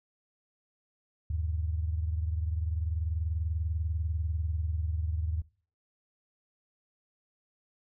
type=tone pair together; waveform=sine; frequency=78.1 / 98.4 Hz; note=D#2 / G2; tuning=+7 / +7 cents; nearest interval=major third; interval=400 cents; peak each=-29 / -36 dBFS; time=1.3-5.42 s; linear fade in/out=5 ms; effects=noise-tail reverb RT60 0.4 s tail -20 dB re dry